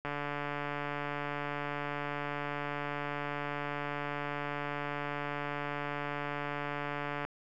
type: click train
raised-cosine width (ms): 0.5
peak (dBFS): -21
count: 1045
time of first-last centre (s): 0.05-7.25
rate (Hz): 145
effects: none